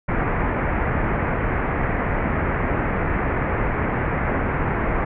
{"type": "low-pass noise", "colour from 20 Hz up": "pink", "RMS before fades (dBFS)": -22, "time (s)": [0.08, 5.05], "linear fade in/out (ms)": 10, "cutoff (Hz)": 2200, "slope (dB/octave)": 48, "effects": []}